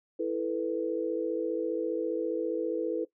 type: chord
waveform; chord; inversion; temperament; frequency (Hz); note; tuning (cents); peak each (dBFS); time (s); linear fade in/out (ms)
sine; E suspended fourth; none; just; 329.6 / 439.5 / 494.4; E4 / A4 / B4; 0 / -2 / +2; -32; 0.19-3.05; 10
effects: noise-tail reverb RT60 0.1 s tail -18 dB re dry